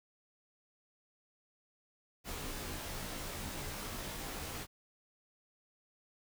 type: noise with comb filter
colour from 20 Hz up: pink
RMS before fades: -42 dBFS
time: 2.24-4.67 s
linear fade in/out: 50 ms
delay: 18 ms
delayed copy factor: -0.85
effects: none